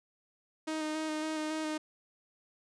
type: tone with vibrato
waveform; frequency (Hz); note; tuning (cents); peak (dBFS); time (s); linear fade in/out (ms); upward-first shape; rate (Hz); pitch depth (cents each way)
sawtooth; 311.1; D#4; 0; -29; 0.67-1.78; 10; square; 3.6; 16
effects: resampled to 22050 Hz